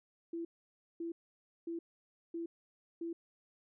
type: tone bursts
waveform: sine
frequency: 335.3 Hz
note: E4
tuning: 30 cents sharp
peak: -37 dBFS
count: 5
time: 0.33-3.13 s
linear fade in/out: 5 ms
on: 120 ms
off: 550 ms
effects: none